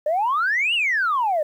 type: exponential two-way sweep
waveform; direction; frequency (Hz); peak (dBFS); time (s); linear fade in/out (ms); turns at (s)
sine; up then down; 580 to 2960 to 580; -17; 0.06-1.43; 5; 0.74
effects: tanh soft clip ceiling -14 dBFS + 9-bit